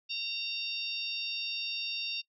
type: harmonic tone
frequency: 920 Hz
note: A#5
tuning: 23 cents flat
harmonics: 3 / 4 / 5 / 6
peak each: -36 / -38 / -40 / -42 dBFS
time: 0.09-2.22 s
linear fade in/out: 20 ms
effects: noise-tail reverb RT60 0.1 s tail -21 dB re dry